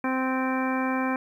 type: harmonic tone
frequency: 260.3 Hz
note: C4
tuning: 9 cents flat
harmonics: 1 / 2 / 3 / 4 / 5 / 6 / 7 / 9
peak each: -26 / -33 / -33 / -32 / -38 / -35 / -38 / -36 dBFS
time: 0.04-1.16 s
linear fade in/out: 2 ms
effects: 10-bit